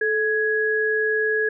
sine tone pair together, 434.8 / 1668.4 Hz, A4 / G#6, -21 / +7 cents, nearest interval octave + major seventh, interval 2328 cents, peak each -22 / -21 dBFS, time 0.01-1.49 s, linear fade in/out 5 ms, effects none

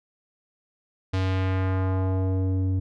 square tone with low-pass filter sweep, 94.2 Hz, F#2, 32 cents sharp, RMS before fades -24 dBFS, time 1.13-2.8 s, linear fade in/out 10 ms, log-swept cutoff 4600 to 230 Hz, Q 1.1, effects none

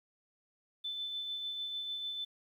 sine tone with tremolo, 3520 Hz, A7, in tune, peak -35 dBFS, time 0.84-2.25 s, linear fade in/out 10 ms, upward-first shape sine, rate 6.7 Hz, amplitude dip 30%, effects 11-bit

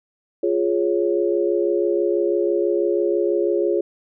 sine chord, Db major, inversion first, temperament equal, 349.2 / 415.3 / 554.4 Hz, F4 / Ab4 / Db5, 0 / 0 / 0 cents, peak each -20 / -21 / -24 dBFS, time 0.43-3.81 s, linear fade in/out 5 ms, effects none

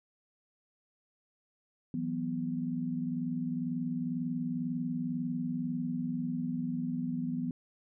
sine chord, E suspended second, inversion none, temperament equal, 164.81 / 185 / 246.9 Hz, E3 / F#3 / B3, 0 / 0 / 0 cents, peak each -37 / -39 / -33 dBFS, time 1.94-7.51 s, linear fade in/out 2 ms, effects none

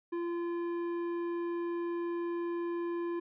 sine tone with tanh clipping, 343.2 Hz, F4, 30 cents flat, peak -34 dBFS, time 0.12-3.2 s, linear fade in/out 10 ms, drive 11 dB, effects none

